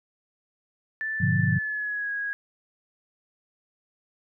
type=tone with pitch glide; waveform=sine; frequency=1760 to 1651.7 Hz; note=A6 to G#6; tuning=0 to -10 cents; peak=-27 dBFS; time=1.01-2.33 s; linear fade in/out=0 ms; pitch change=-110 cents; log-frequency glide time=1.45-2.11 s
type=chord; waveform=sine; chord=G# diminished seventh; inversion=none; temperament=just; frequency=103.83 / 124.59 / 149.51 / 179.41 Hz; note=G#2 / B2 / D3 / F3; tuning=0 / +16 / +31 / +47 cents; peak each=-26 dBFS; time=1.2-1.59 s; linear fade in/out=10 ms
effects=none